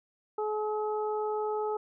harmonic tone, 426.1 Hz, G#4, 44 cents sharp, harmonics 1 / 2 / 3, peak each -30 / -34 / -40 dBFS, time 0.38-1.77 s, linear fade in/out 5 ms, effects none

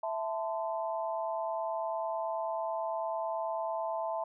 sine chord, A minor, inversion second, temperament equal with one note detuned, 659.3 / 880 / 1029.1 Hz, E5 / A5 / C6, 0 / 0 / -29 cents, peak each -34 / -36 / -40 dBFS, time 0.03-4.24 s, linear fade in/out 5 ms, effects none

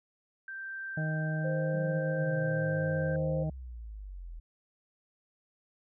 sine tone with tremolo, 1568 Hz, G6, in tune, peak -36 dBFS, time 0.48-3.16 s, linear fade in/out 2 ms, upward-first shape triangle, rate 0.6 Hz, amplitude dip 50%
harmonic tone, 156.1 Hz, D#3, 6 cents sharp, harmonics 1 / 2 / 3 / 4 / 5, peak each -30 / -44 / -49 / -40 / -49 dBFS, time 0.97-3.5 s, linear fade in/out 5 ms
sine tone, 523.3 Hz, C5, in tune, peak -32 dBFS, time 1.44-3.44 s, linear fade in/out 10 ms
sine exponential sweep, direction down, 192.9 to 39.94 Hz, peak -40 dBFS, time 1.73-4.4 s, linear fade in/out 10 ms
effects none

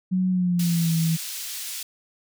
sine tone with pitch glide, 185 to 162.92 Hz, F#3 to E3, 0 to -20 cents, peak -19 dBFS, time 0.11-1.17 s, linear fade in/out 20 ms, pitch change -220 cents, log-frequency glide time 0.3-0.93 s
pink high-pass noise, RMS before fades -33 dBFS, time 0.59-1.83 s, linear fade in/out 5 ms, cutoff 3800 Hz, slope 12 dB/octave
effects none

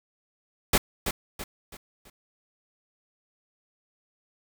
pink noise with echo, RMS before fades -20 dBFS, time 0.73-0.78 s, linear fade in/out 5 ms, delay 330 ms, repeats 4, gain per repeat -8 dB, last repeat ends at 2.1 s, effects none

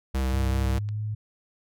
square tone with vibrato, 65.6 Hz, C2, 5 cents sharp, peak -24 dBFS, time 0.14-0.79 s, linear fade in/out 10 ms, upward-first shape triangle, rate 5.1 Hz, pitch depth 26 cents each way
clicks, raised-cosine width 0.2 ms, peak -27 / -30 dBFS, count 2, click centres 0.303 / 0.889 s
sine tone with pitch glide, 98 to 106.87 Hz, G2 to A2, 0 to -50 cents, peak -27 dBFS, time 0.32-1.15 s, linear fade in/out 10 ms, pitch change +150 cents, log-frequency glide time 0.48-1 s
effects none

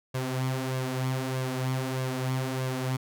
sawtooth tone with flanger, 130 Hz, C3, 11 cents flat, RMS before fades -30 dBFS, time 0.14-2.97 s, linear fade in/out 10 ms, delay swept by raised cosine 1.8 to 6.8 ms, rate 1.6 Hz, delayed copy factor +0.55, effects none

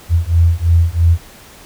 sine beating tone pair, 82.8 / 85.8 Hz, E2 / F2, +8 / -30 cents, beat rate 3 Hz, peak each -12 dBFS, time 0.09-1.18 s, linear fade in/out 50 ms, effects pink hiss -40 dBFS RMS until 1.65 s

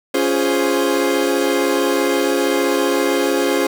40% pulse chord, Db major seventh, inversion none, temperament equal with one note detuned, 279.3 / 349.2 / 415.3 / 523.3 Hz, Db4 / F4 / Ab4 / C5, +13 / 0 / 0 / 0 cents, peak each -20 dBFS, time 0.14-3.67 s, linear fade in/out 5 ms, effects 7-bit

